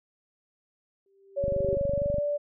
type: tone with exponential growth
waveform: sine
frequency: 392 Hz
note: G4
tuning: in tune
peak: -26 dBFS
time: 1.06-1.75 s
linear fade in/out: 2 ms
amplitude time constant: 150 ms
type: tone with pitch glide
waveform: sine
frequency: 560 to 582.8 Hz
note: C#5 to D5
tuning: +18 to -13 cents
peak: -25 dBFS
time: 1.36-2.38 s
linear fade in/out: 20 ms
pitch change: +69 cents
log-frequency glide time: 1.81-2.21 s
type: click train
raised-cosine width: 5 ms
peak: -21 dBFS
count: 19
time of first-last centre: 1.44-2.184 s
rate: 24.2 Hz
effects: none